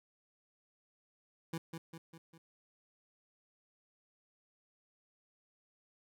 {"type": "tone with echo", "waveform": "25% pulse", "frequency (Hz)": 164.81, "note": "E3", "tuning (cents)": 0, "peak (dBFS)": -33, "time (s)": [1.53, 1.58], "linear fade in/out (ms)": 5, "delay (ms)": 200, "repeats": 4, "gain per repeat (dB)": -5, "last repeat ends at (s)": 2.38, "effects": []}